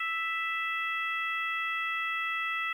harmonic tone, 659.3 Hz, E5, in tune, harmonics 2 / 3 / 4 / 5, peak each -34 / -33 / -35 / -43 dBFS, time 0-2.73 s, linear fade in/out 5 ms, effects 10-bit

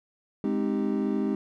triangle chord, Ab major seventh, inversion none, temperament equal, 207.7 / 261.6 / 311.1 / 392 Hz, Ab3 / C4 / Eb4 / G4, 0 / 0 / 0 / 0 cents, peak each -26 / -28 / -29 / -30 dBFS, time 0.44-1.35 s, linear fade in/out 2 ms, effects none

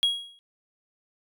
triangle tone with exponential decay, 3300 Hz, G#7, 12 cents flat, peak -15 dBFS, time 0.03-0.39 s, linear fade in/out 0 ms, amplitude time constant 78 ms, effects tanh soft clip ceiling -12 dBFS

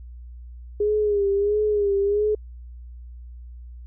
sine tone with vibrato, 410.3 Hz, G#4, 21 cents flat, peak -18 dBFS, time 0.8-2.35 s, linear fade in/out 5 ms, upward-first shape sine, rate 1.5 Hz, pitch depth 61 cents each way, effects added 60 Hz sine -37 dBFS peak until 3.86 s

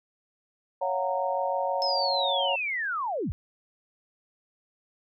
sine chord, Gb major seventh, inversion second, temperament just, 555 / 693.7 / 740 / 925 Hz, Db5 / F5 / Gb5 / Bb5, +2 / -12 / 0 / -14 cents, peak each -29 / -34 / -31 / -30 dBFS, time 0.81-2.56 s, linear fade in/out 10 ms
sine linear sweep, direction down, 5250 to 38.89 Hz, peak -27 dBFS, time 1.82-3.32 s, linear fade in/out 0 ms
effects none

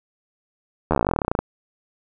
slowing click train, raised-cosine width 1 ms, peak -5 dBFS, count 22, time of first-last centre 0.91-1.39 s, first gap 12 ms, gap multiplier 1.06, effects none

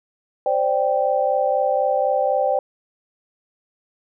sine chord, C suspended second, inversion none, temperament equal, 523.3 / 587.3 / 784 Hz, C5 / D5 / G5, 0 / 0 / 0 cents, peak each -21 dBFS, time 0.46-2.59 s, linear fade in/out 2 ms, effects none

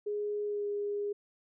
sine tone with pitch glide, 415.3 to 409.6 Hz, G#4 to G#4, 0 to -24 cents, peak -31 dBFS, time 0.06-1.13 s, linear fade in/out 10 ms, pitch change -24 cents, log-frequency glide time 0.45-0.66 s, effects none

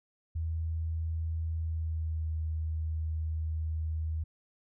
sine tone with pitch glide, 81 to 79.29 Hz, E2 to D#2, -30 to +33 cents, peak -30 dBFS, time 0.35-4.24 s, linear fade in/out 10 ms, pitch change -37 cents, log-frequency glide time 1.6-2.3 s, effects none

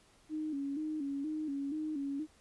sine tone with vibrato, 293.7 Hz, D4, in tune, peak -34 dBFS, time 0.29-2.27 s, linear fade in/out 50 ms, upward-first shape square, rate 2.1 Hz, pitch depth 89 cents each way, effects pink hiss -65 dBFS RMS until 2.4 s + resampled to 24000 Hz

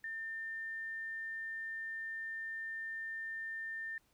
sine tone, 1800 Hz, A6, 39 cents sharp, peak -39 dBFS, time 0.04-3.98 s, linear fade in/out 2 ms, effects pink hiss -73 dBFS RMS until 4.13 s

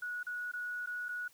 sine tone with dropouts, 1463 Hz, F#6, 20 cents flat, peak -36 dBFS, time 0.02-1.28 s, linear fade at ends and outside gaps 5 ms, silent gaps 0.231-0.266 / 0.516-0.535 / 0.861-0.871 / 1.085-1.089 s, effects white hiss -64 dBFS RMS until 1.33 s

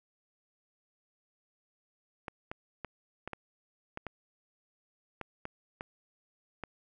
clicks, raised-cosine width 0.5 ms, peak -23 dBFS, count 11, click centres 2.282 / 2.515 / 2.847 / 3.276 / 3.333 / 3.974 / 4.067 / 5.213 / 5.454 / 5.809 / 6.637 s, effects none

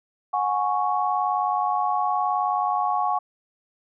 sine chord, F# suspended second, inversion none, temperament equal with one note detuned, 731.5 / 830.6 / 1108.7 Hz, F#5 / G#5 / C#6, -20 / 0 / 0 cents, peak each -25 dBFS, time 0.33-3.19 s, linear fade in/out 10 ms, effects none

